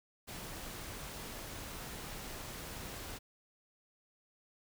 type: noise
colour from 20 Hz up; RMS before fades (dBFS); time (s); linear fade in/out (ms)
pink; -45; 0.27-3.19; 20
effects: none